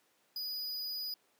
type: tone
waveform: square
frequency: 4941 Hz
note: D#8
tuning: 13 cents flat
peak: -37 dBFS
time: 0.36-1.14 s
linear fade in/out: 2 ms
effects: pink hiss -71 dBFS RMS until 1.39 s + high-pass 300 Hz 12 dB/octave